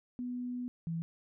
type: tone pair in turn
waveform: sine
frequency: 246.9 / 165.45 Hz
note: B3 / E3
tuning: 0 / +7 cents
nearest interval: perfect fifth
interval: 693 cents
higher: first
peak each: -35 / -33 dBFS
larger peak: second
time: 0.19-0.68 / 0.87-1.02 s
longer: first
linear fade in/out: 0 ms
effects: none